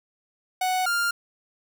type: tone pair in turn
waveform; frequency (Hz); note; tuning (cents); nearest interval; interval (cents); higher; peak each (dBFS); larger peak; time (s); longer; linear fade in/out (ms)
45% pulse; 741 / 1398.8; F#5 / F6; +2 / +2; major seventh; 1100; second; -22; neither; 0.61-0.86 / 0.86-1.11; neither; 5
effects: none